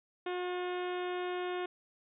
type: harmonic tone with a mistuned harmonic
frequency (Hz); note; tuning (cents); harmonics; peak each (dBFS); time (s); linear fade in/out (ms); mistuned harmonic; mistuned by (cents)
360.1; F#4; -47; 1 / 2 / 3 / 4 / 5 / 6 / 7 / 8 / 9 / 10; -35 / -41 / -45 / -47 / -49 / -51 / -52 / -53 / -54 / -55; 0.26-1.66; 5; 5; -22
effects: none